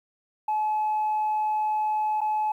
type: tone with dropouts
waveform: sine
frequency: 856 Hz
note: A5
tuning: 48 cents flat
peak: -21 dBFS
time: 0.48-2.52 s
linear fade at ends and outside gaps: 5 ms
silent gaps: 2.207-2.214 s
effects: tanh soft clip ceiling -20 dBFS + 10-bit